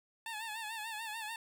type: tone with vibrato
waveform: 15% pulse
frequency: 880 Hz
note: A5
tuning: in tune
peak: -33 dBFS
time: 0.26-1.36 s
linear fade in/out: 2 ms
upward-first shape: sine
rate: 6.8 Hz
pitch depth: 77 cents each way
effects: none